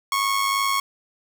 sawtooth tone with amplitude modulation, 1098 Hz, C#6, 17 cents flat, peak -14 dBFS, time 0.12-0.8 s, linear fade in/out 2 ms, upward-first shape sine, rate 103 Hz, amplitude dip 50%, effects none

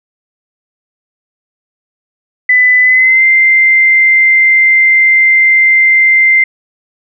sine tone with pitch glide, 2000 to 2086 Hz, B6 to C7, +21 to -6 cents, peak -4 dBFS, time 2.49-6.44 s, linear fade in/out 5 ms, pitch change +73 cents, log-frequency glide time 2.82-3.24 s, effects none

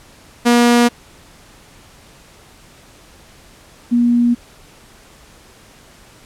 sawtooth / sine tone pair in turn, 239.3 / 239.3 Hz, A#3 / A#3, +46 / +46 cents, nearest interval unison, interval 0 cents, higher neither, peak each -5 / -10 dBFS, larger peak first, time 0.45-0.89 / 3.91-4.35 s, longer neither, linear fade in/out 20 ms, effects pink hiss -45 dBFS RMS until 6.25 s + low-pass 11000 Hz 12 dB/octave

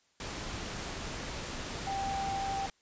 sine tone in noise, 784 Hz, G5, in tune, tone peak -32 dBFS, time 1.87-2.66 s, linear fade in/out 2 ms, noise pink, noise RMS -39 dBFS, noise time 0.2-2.7 s, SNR +4 dB, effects white hiss -70 dBFS RMS until 2.81 s + resampled to 16000 Hz

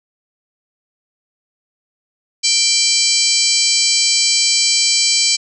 harmonic tone with a mistuned harmonic, 780 Hz, G5, 9 cents flat, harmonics 3 / 4 / 5 / 6 / 7 / 8 / 9 / 10, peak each -22 / -24 / -20 / -18 / -20 / -23 / -22 / -18 dBFS, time 2.43-5.37 s, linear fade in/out 20 ms, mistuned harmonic 5, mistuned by +77 cents, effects none

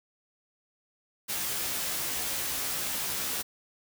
white noise with comb filter, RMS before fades -32 dBFS, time 1.28-3.43 s, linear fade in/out 20 ms, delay 15 ms, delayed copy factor +0.85, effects none

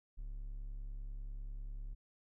triangle tone, 35.09 Hz, C#1, 22 cents sharp, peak -39 dBFS, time 0.17-1.95 s, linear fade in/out 20 ms, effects none

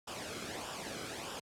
pink noise with flanger, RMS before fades -42 dBFS, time 0.07-1.4 s, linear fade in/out 10 ms, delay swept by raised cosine 0.47 to 1.11 ms, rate 1.6 Hz, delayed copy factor -0.6, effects high-pass 80 Hz 12 dB/octave + low-pass 9000 Hz 12 dB/octave

